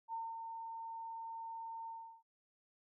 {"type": "tone with ADSR envelope", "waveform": "sine", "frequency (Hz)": 909, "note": "A#5", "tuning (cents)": -44, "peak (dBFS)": -38, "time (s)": [0.08, 2.23], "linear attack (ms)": 52, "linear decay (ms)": 220, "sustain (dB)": -5, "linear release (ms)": 350, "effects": []}